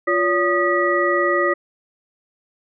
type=tone cluster; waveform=sine; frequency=351.3 / 568 / 1235 / 1937 Hz; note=F4 / C#5 / D#6 / B6; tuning=+10 / +42 / -13 / -34 cents; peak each=-21 dBFS; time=0.07-1.54 s; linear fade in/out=10 ms; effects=none